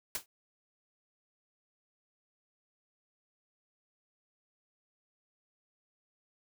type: noise with exponential decay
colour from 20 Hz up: white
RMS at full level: -31 dBFS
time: 0.15-0.26 s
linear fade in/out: 2 ms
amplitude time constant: 22 ms
effects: none